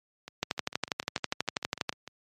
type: two click trains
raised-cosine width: 0.2 ms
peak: -23 / -10 dBFS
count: 13 / 19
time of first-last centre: 0.28-2.076 / 0.43-1.893 s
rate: 6.68 / 12.3 Hz
effects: high-pass 100 Hz 12 dB/octave + MP3 64 kbps